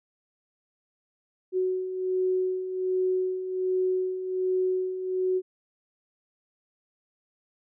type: beating tone pair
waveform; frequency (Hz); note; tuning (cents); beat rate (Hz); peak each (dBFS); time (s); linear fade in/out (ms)
sine; 370 / 371.3; F#4 / F#4; 0 / +6; 1.3; -32 / -25; 1.52-5.42; 50
effects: none